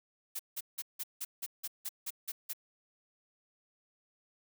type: noise bursts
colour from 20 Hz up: blue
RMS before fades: -38 dBFS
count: 11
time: 0.35-2.534 s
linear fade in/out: 10 ms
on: 44 ms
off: 170 ms
effects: none